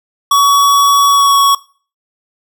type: tone with pitch glide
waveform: square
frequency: 1128 to 1116.3 Hz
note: C#6 to C#6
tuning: +30 to +12 cents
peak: -7 dBFS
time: 0.31-1.55 s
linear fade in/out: 5 ms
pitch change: -18 cents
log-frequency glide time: 1.1-1.37 s
effects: noise-tail reverb RT60 0.4 s tail -20 dB re dry